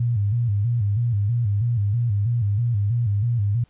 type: tone with vibrato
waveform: sine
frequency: 110 Hz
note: A2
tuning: in tune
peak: -18 dBFS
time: 0-3.64 s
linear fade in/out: 5 ms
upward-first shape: square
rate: 3.1 Hz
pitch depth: 140 cents each way
effects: pink hiss -62 dBFS RMS until 3.69 s + resampled to 8000 Hz